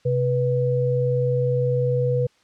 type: tone pair together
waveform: sine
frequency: 130.35 / 490.7 Hz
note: C3 / B4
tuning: -6 / -11 cents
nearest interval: octave + major seventh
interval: 2295 cents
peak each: -21 dBFS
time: 0.05-2.27 s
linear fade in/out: 10 ms
effects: white hiss -60 dBFS RMS until 2.43 s + low-pass 5000 Hz 12 dB/octave